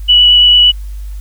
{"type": "tone with vibrato", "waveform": "sine", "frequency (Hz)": 2947, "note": "F#7", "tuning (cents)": -8, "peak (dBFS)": -3, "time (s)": [0.08, 0.72], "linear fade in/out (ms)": 20, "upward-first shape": "sine", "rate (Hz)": 8.9, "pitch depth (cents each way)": 9, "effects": ["added 50 Hz sine -21 dBFS peak until 1.2 s", "white hiss -46 dBFS RMS until 1.2 s"]}